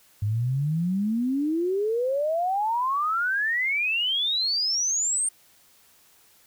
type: exponential sweep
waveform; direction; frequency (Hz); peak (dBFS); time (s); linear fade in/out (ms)
sine; up; 100.3 to 8870; -22; 0.22-5.29; 5
effects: white hiss -58 dBFS RMS until 6.46 s